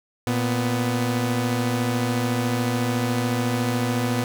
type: tone pair together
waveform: sawtooth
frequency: 117.2 / 248.3 Hz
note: A#2 / B3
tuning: +10 / +9 cents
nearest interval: octave + minor second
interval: 1299 cents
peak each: -20 dBFS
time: 0.27-4.24 s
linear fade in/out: 0 ms
effects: none